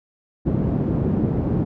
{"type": "band-pass noise", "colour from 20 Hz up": "pink", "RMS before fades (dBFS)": -21, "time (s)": [0.45, 1.65], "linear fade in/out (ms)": 20, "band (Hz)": [100, 300], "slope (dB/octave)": 12, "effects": []}